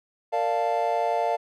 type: chord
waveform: triangle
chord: Bb major seventh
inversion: none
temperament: equal with one note detuned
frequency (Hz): 461.1 / 587.3 / 698.5 / 880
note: Bb4 / D5 / F5 / A5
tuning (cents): -19 / 0 / 0 / 0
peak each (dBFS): -28 / -27 / -23 / -27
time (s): 0.32-1.37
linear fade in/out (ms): 20
effects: none